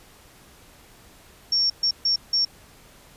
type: tone bursts at uneven times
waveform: sine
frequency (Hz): 5490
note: F8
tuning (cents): -31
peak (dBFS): -18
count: 4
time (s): 1.52-1.7 / 1.83-1.91 / 2.05-2.16 / 2.33-2.45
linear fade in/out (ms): 5
effects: pink hiss -51 dBFS RMS until 3.16 s + resampled to 32000 Hz